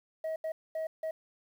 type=tone bursts at uneven times; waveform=sine; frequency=638 Hz; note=D#5; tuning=43 cents sharp; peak=-29 dBFS; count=4; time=0.24-0.36 / 0.44-0.52 / 0.75-0.87 / 1.03-1.11 s; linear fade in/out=5 ms; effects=tanh soft clip ceiling -31 dBFS + 10-bit